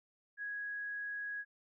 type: tone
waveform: sine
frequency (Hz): 1661.2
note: G#6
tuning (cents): 0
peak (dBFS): -38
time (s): 0.37-1.45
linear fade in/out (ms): 50
effects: none